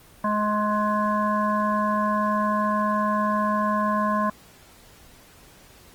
harmonic tone with a mistuned harmonic, 210.3 Hz, G#3, 22 cents sharp, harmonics 1 / 3 / 5 / 7 / 8, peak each -25 / -28 / -23 / -36 / -36 dBFS, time 0.24-4.3 s, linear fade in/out 5 ms, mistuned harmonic 7, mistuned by +19 cents, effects pink hiss -51 dBFS RMS until 5.94 s + Opus 24 kbps

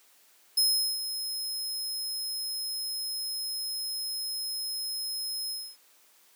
sawtooth tone with ADSR envelope, 5140 Hz, E8, 45 cents flat, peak -18 dBFS, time 0.57-5.77 s, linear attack 8 ms, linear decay 400 ms, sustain -11 dB, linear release 270 ms, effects white hiss -61 dBFS RMS until 6.35 s + high-pass 300 Hz 12 dB/octave

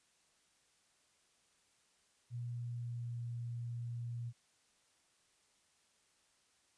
sine tone with pitch glide, 120.2 to 118.75 Hz, B2 to A#2, -46 to +33 cents, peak -39 dBFS, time 2.3-4.33 s, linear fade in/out 50 ms, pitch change -21 cents, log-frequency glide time 2.46-3.22 s, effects white hiss -73 dBFS RMS until 6.77 s + resampled to 22050 Hz

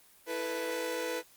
sawtooth chord, E suspended fourth, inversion none, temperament just, 329.6 / 439.5 / 494.4 Hz, E4 / A4 / B4, 0 / -2 / +2 cents, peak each -36 / -36 / -30 dBFS, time 0.26-1.23 s, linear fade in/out 50 ms, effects white hiss -60 dBFS RMS until 1.36 s + Opus 24 kbps

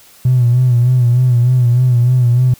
triangle tone with vibrato, 123.47 Hz, B2, in tune, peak -4 dBFS, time 0.25-2.54 s, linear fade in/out 5 ms, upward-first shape sine, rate 3.3 Hz, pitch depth 61 cents each way, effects tanh soft clip ceiling -5 dBFS + white hiss -44 dBFS RMS until 2.59 s

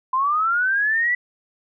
sine linear sweep, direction up, 1014 to 1981 Hz, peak -17 dBFS, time 0.13-1.15 s, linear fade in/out 5 ms, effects none

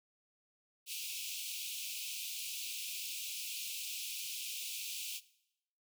pink high-pass noise, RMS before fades -42 dBFS, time 0.86-5.21 s, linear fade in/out 50 ms, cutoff 2400 Hz, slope 96 dB/octave, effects noise-tail reverb RT60 0.8 s tail -19 dB re dry

